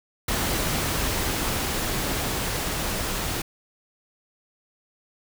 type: noise with level ramp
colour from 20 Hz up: pink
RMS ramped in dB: -25 to -28 dBFS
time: 0.28-3.42 s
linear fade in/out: 5 ms
effects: none